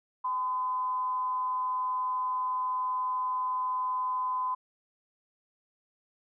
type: tone with amplitude modulation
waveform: sine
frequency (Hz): 1016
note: B5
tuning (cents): +49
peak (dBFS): -26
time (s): 0.24-4.55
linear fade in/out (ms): 10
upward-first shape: sine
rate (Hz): 211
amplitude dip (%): 35
effects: none